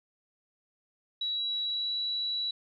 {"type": "tone with pitch glide", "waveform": "sine", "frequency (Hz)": [3901, 3924], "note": ["B7", "B7"], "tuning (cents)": [-22, -12], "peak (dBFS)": -29, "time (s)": [1.21, 2.51], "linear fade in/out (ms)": 5, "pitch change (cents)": 10, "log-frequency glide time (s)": [1.62, 1.93], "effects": []}